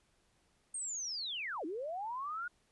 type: linear two-way sweep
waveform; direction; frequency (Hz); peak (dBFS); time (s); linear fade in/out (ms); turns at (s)
sine; down then up; 8710 to 293.7 to 1464; -37; 0.74-2.48; 5; 1.65
effects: pink hiss -73 dBFS RMS until 2.71 s + resampled to 24000 Hz